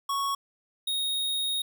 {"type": "tone pair in turn", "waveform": "square", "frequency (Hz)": [1108.7, 3737], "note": ["C#6", "A#7"], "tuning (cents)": [0, 4], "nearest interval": "octave + major sixth", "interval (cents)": 2104, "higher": "second", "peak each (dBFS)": -27, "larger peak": "neither", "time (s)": [[0.09, 0.35], [0.87, 1.62]], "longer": "second", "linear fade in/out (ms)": 5, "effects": []}